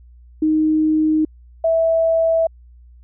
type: tone pair in turn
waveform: sine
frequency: 311.1 / 655 Hz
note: D#4 / E5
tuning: 0 / -11 cents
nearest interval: octave + minor second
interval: 1289 cents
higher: second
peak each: -13 dBFS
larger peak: neither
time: 0.42-1.25 / 1.64-2.47 s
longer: neither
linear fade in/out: 5 ms
effects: added 60 Hz sine -42 dBFS peak until 3.03 s